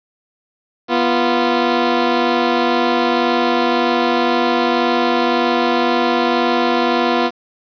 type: tone pair together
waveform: 15% pulse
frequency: 244.5 / 345.8 Hz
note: B3 / F4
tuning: -17 / -17 cents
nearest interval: tritone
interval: 600 cents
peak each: -10 dBFS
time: 0.88-7.31 s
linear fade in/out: 50 ms
effects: resampled to 11025 Hz + 7-bit